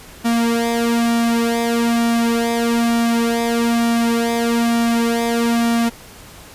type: tone with flanger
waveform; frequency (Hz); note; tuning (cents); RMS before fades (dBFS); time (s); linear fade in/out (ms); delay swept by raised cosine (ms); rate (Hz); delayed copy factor
sawtooth; 233.1; A#3; 0; -17; 0.24-5.9; 20; 1.9 to 3.6; 1.1; -0.75
effects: pink hiss -40 dBFS RMS until 6.54 s + resampled to 32000 Hz